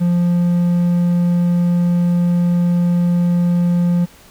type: tone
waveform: triangle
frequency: 174.61 Hz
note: F3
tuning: in tune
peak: -10 dBFS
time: 0-4.06 s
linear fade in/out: 20 ms
effects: pink hiss -45 dBFS RMS until 4.3 s